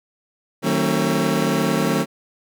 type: chord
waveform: 25% pulse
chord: D# diminished seventh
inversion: none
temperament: just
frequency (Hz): 155.56 / 186.68 / 224 / 268.8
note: D#3 / F#3 / A3 / C4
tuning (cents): 0 / +16 / +31 / +47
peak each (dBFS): -20 / -20 / -19 / -20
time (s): 0.62-2.06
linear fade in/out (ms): 50
effects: none